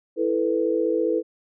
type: chord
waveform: sine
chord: E suspended fourth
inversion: none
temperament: just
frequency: 329.6 / 439.5 / 494.4 Hz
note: E4 / A4 / B4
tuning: 0 / -2 / +2 cents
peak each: -24 dBFS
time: 0.16-1.23 s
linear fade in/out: 50 ms
effects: none